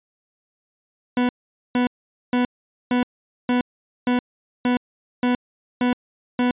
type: tone bursts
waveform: 40% pulse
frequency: 246.9 Hz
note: B3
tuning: in tune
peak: -16 dBFS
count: 10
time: 1.17-6.51 s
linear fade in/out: 2 ms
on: 120 ms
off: 460 ms
effects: resampled to 8000 Hz